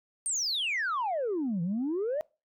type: exponential two-way sweep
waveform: sine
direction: down then up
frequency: 8990 to 163.5 to 637 Hz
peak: -26 dBFS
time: 0.26-2.21 s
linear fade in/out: 0 ms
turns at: 1.62 s
effects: noise-tail reverb RT60 0.3 s tail -25 dB re dry + tanh soft clip ceiling -25 dBFS